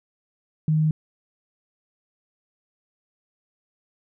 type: tone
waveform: sine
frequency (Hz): 155.56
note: D#3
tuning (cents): 0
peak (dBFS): -17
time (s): 0.68-0.91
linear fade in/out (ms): 2
effects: none